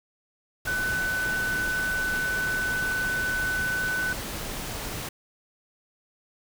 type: tone in noise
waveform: sine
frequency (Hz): 1500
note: F#6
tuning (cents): +23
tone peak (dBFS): -25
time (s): 0.67-4.13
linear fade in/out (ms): 5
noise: pink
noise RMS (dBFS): -34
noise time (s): 0.65-5.09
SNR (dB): +6
effects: none